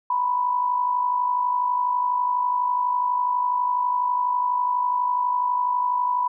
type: tone with amplitude modulation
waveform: sine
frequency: 987.8 Hz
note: B5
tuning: in tune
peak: -17 dBFS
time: 0.1-6.28 s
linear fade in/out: 5 ms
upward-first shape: sine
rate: 52.1 Hz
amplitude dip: 55%
effects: none

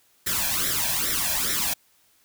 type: noise with flanger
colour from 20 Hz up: white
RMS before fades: -25 dBFS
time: 0.26-1.74 s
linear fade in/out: 10 ms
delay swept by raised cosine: 0.53 to 1.23 ms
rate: 2.4 Hz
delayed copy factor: +0.8
effects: white hiss -62 dBFS RMS until 2.24 s

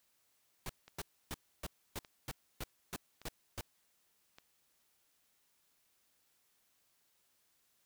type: noise bursts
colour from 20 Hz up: pink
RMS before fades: -41 dBFS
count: 10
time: 0.66-3.61 s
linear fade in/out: 2 ms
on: 34 ms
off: 290 ms
type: click train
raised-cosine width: 0.2 ms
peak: -36 dBFS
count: 4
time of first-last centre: 0.88-4.385 s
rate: 0.856 Hz
effects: white hiss -75 dBFS RMS until 7.85 s

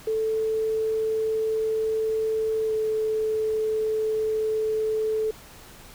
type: tone with pitch glide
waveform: sine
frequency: 440 to 435.7 Hz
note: A4 to A4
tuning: 0 to -17 cents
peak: -22 dBFS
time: 0.07-5.31 s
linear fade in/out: 5 ms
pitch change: -17 cents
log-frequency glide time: 2.66-2.72 s
effects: pink hiss -47 dBFS RMS until 5.94 s

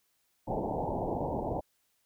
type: low-pass noise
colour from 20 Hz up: white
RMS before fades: -33 dBFS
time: 0.47-1.61 s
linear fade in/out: 20 ms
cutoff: 910 Hz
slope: 96 dB/octave
effects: white hiss -74 dBFS RMS until 2.05 s

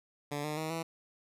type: tone with pitch steps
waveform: 10% pulse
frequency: 145.5 / 151.5 / 157.76 / 164.26 Hz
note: D3 / D#3 / D#3 / E3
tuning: -16 / -46 / +24 / -6 cents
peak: -26 dBFS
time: 0.31-0.83 s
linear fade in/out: 10 ms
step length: 130 ms
effects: resampled to 32000 Hz

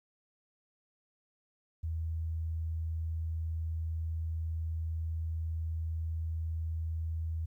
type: tone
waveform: sine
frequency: 81 Hz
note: E2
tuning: 30 cents flat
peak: -32 dBFS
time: 1.83-7.46 s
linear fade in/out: 10 ms
effects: 12-bit

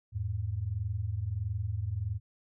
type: tone pair together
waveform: sine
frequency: 84.9 / 106.43 Hz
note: F2 / G#2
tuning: -48 / +43 cents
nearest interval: major third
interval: 391 cents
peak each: -35 / -32 dBFS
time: 0.12-2.2 s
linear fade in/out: 50 ms
effects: none

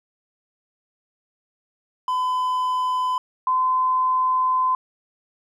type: tone pair in turn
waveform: triangle / sine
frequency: 1011 / 1024.5 Hz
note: B5 / C6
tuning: +40 / -37 cents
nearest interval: unison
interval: 23 cents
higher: second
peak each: -18 / -17 dBFS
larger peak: second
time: 2.08-3.18 / 3.47-4.75 s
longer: second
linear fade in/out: 2 ms
effects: none

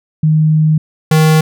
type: tone pair in turn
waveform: sine / square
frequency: 155.56 / 156.82 Hz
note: D#3 / D#3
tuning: 0 / +14 cents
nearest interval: unison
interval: 14 cents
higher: second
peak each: -7 dBFS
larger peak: neither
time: 0.23-0.78 / 1.11-1.41 s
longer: first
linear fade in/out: 5 ms
effects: none

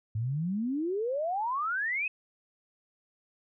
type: exponential sweep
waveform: sine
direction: up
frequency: 103.83 to 2600 Hz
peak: -28 dBFS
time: 0.15-2.08 s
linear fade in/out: 5 ms
effects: none

